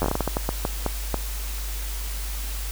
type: slowing click train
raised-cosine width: 1 ms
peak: -9 dBFS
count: 14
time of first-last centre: 0.02-1.143 s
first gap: 10 ms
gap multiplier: 1.32
effects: added 50 Hz sine -28 dBFS peak until 2.71 s + white hiss -36 dBFS RMS until 2.71 s